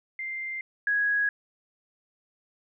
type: tone pair in turn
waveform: sine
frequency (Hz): 2093 / 1661.2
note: C7 / G#6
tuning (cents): 0 / 0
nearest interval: major third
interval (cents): 400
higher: first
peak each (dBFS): -31 / -22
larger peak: second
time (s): 0.19-0.61 / 0.87-1.29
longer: neither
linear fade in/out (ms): 2
effects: none